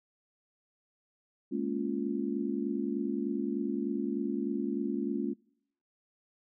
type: chord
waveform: sine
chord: Bb minor seventh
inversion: third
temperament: just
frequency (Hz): 209.8 / 233.1 / 279.7 / 349.6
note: Ab3 / Bb3 / Db4 / F4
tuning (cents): +18 / 0 / +16 / +2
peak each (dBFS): -35 / -36 / -34 / -36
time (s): 1.51-5.34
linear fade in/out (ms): 20
effects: noise-tail reverb RT60 0.7 s tail -25 dB re dry